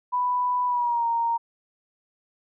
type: tone with pitch glide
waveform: sine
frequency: 990 to 929.1 Hz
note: B5 to A#5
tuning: +4 to -6 cents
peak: -21 dBFS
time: 0.12-1.38 s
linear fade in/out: 20 ms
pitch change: -110 cents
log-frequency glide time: 0.66-1.06 s
effects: none